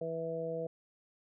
harmonic tone, 163.8 Hz, E3, 11 cents flat, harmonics 1 / 2 / 3 / 4, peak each -43 / -47 / -36 / -41 dBFS, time 0.01-0.67 s, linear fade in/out 5 ms, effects none

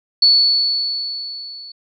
sine tone with level ramp, 4435 Hz, C#8, in tune, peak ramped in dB -7 to -33 dBFS, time 0.22-1.72 s, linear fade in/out 5 ms, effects none

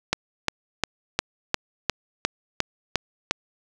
click train, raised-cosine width 0.2 ms, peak -3 dBFS, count 10, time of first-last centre 0.13-3.31 s, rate 2.83 Hz, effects none

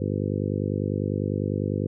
harmonic tone, 50 Hz, G1, 35 cents sharp, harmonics 2 / 3 / 4 / 5 / 6 / 7 / 8 / 9 / 10, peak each -29 / -31 / -32 / -33 / -34 / -34 / -35 / -36 / -36 dBFS, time 0-1.87 s, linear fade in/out 5 ms, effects none

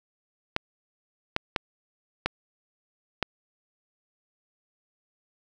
clicks, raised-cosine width 0.3 ms, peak -8 dBFS, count 5, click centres 0.564 / 1.364 / 1.562 / 2.26 / 3.227 s, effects none

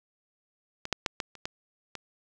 clicks, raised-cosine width 0.2 ms, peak -18 / -8 / -9 / -13 / -30 / -15 / -20 dBFS, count 7, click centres 0.854 / 0.927 / 1.062 / 1.202 / 1.353 / 1.455 / 1.953 s, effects none

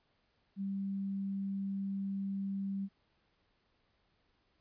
sine tone, 196 Hz, G3, in tune, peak -34 dBFS, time 0.56-2.89 s, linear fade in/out 50 ms, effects pink hiss -75 dBFS RMS until 4.6 s + resampled to 11025 Hz

